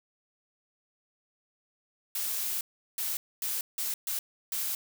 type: noise bursts at uneven times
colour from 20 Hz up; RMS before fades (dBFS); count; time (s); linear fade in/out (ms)
blue; -32; 6; 2.15-2.61 / 2.98-3.17 / 3.42-3.61 / 3.78-3.94 / 4.07-4.19 / 4.52-4.75; 2
effects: none